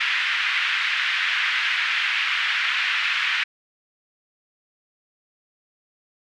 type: band-pass noise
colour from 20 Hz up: white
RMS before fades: -23 dBFS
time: 0-3.44 s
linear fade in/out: 10 ms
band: 1500 to 2800 Hz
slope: 24 dB/octave
effects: none